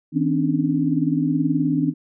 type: tone cluster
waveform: sine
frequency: 159.1 / 257.3 / 278.2 / 296.9 Hz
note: D#3 / C4 / C#4 / D4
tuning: +39 / -29 / +6 / +19 cents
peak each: -23 dBFS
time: 0.12-1.94 s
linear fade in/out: 50 ms
effects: none